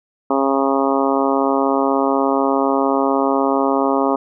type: harmonic tone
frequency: 136.6 Hz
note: C#3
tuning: 25 cents flat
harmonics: 2 / 3 / 4 / 5 / 6 / 7 / 8 / 9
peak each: -19 / -21 / -22 / -23 / -24 / -24 / -25 / -26 dBFS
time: 0.3-4.16 s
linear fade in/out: 5 ms
effects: none

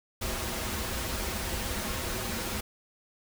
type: noise with comb filter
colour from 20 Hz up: pink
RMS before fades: -33 dBFS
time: 0.21-2.61 s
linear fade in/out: 10 ms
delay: 6.9 ms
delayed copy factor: -0.6
effects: none

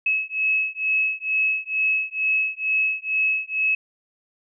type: beating tone pair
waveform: sine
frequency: 2577 / 2579.2 Hz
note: E7 / E7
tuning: -40 / -38 cents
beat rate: 2.2 Hz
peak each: -23 dBFS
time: 0.06-3.75 s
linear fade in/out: 5 ms
effects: none

